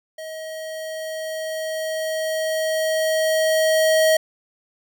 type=tone with level ramp; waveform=square; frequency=634 Hz; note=D#5; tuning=32 cents sharp; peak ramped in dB=-32 to -14 dBFS; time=0.18-4.17 s; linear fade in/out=5 ms; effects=none